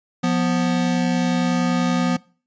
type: tone pair together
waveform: square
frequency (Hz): 176.2 / 246.8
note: F3 / B3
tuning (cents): +16 / -1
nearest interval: tritone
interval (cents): 583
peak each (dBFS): -21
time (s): 0.23-2.17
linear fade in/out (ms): 10
effects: noise-tail reverb RT60 0.4 s tail -23 dB re dry + resampled to 16000 Hz